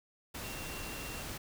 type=tone in noise; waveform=sine; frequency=2740 Hz; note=F7; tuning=34 cents flat; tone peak=-48 dBFS; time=0.43-1.23 s; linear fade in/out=10 ms; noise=pink; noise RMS=-42 dBFS; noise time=0.34-1.38 s; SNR=-9 dB; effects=none